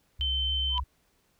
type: tone with vibrato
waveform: sine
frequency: 65.41 Hz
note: C2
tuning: in tune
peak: -30 dBFS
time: 0.19-0.84 s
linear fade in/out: 10 ms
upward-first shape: square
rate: 6.7 Hz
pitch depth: 24 cents each way
type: tone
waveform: sine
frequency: 3086 Hz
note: G7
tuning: 28 cents flat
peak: -27 dBFS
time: 0.21-0.78 s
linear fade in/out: 0 ms
type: tone with exponential growth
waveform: sine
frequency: 987.8 Hz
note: B5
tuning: in tune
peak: -24 dBFS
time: 0.69-0.8 s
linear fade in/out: 5 ms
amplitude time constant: 22 ms
effects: pink hiss -69 dBFS RMS until 1.39 s